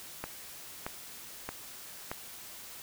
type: click train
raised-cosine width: 0.5 ms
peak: -20 dBFS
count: 4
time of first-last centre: 0.24-2.115 s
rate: 1.6 Hz
effects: white hiss -47 dBFS RMS until 2.82 s